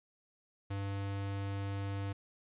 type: tone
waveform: square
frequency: 99.1 Hz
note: G2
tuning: 19 cents sharp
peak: -36 dBFS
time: 0.7-2.13 s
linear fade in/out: 10 ms
effects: resampled to 8000 Hz + 12-bit